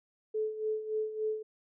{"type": "tone with tremolo", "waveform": "sine", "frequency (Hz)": 433, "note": "A4", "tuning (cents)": -28, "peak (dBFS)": -28, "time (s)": [0.34, 1.43], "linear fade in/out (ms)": 10, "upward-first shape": "sine", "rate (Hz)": 3.5, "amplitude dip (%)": 70, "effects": []}